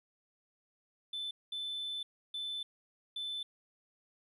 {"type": "tone bursts at uneven times", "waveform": "triangle", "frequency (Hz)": 3520, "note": "A7", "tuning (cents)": 0, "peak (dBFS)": -34, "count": 4, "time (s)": [[1.13, 1.31], [1.52, 2.03], [2.34, 2.63], [3.16, 3.43]], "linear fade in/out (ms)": 5, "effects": ["tanh soft clip ceiling -32 dBFS", "resampled to 32000 Hz"]}